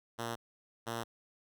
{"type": "tone pair in turn", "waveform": "5% pulse", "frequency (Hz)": [116.54, 115.87], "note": ["A#2", "A#2"], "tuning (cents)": [0, -10], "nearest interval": "unison", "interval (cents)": 10, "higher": "first", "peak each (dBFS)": -25, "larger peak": "neither", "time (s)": [[0.18, 0.36], [0.86, 1.04]], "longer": "neither", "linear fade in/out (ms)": 20, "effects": []}